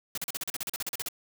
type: noise bursts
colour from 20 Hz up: white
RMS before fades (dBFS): -33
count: 15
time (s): 0.15-1.086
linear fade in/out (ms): 2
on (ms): 26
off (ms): 39
effects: none